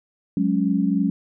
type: chord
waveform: sine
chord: F# suspended second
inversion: none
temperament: equal with one note detuned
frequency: 184.36 / 207.7 / 277.2 Hz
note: F#3 / G#3 / C#4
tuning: -6 / 0 / 0 cents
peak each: -22 dBFS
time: 0.37-1.1 s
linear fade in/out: 2 ms
effects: none